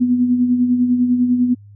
sine tone with tremolo, 246.9 Hz, B3, in tune, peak -10 dBFS, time 0-1.55 s, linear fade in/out 20 ms, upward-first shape sine, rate 10 Hz, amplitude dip 50%, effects added 102 Hz sine -39 dBFS peak until 1.75 s

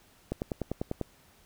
click train, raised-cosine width 2 ms, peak -17 dBFS, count 8, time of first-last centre 0.32-1.013 s, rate 10.1 Hz, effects pink hiss -61 dBFS RMS until 1.45 s

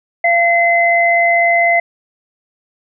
sine tone pair together, 687 / 2049 Hz, F5 / C7, -29 / -37 cents, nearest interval octave + perfect fifth, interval 1892 cents, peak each -12 dBFS, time 0.24-1.8 s, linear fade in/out 5 ms, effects none

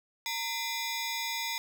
15% pulse ring-modulated tone, 1480 Hz, F#6, in tune, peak -22 dBFS, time 0.26-1.58 s, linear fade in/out 0 ms, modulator 560 Hz, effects none

